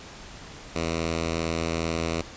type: tone with notch filter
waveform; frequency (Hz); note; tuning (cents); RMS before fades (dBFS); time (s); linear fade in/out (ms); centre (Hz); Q
5% pulse; 82.41; E2; 0; -28; 0.75-2.22; 10; 850; 1.9
effects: pink hiss -43 dBFS RMS until 2.36 s + resampled to 16000 Hz